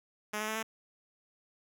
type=tone with pitch steps; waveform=5% pulse; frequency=211.2 / 214.8 / 218.4 / 222.1 Hz; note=G#3 / A3 / A3 / A3; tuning=+29 / -41 / -13 / +16 cents; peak=-22 dBFS; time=0.33-0.63 s; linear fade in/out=10 ms; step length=75 ms; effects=none